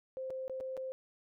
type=tone with dropouts; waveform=sine; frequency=523 Hz; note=C5; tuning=1 cent flat; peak=-37 dBFS; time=0.17-0.92 s; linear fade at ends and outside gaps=0 ms; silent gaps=0.301-0.305 / 0.48-0.497 / 0.602-0.608 / 0.768-0.775 s; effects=none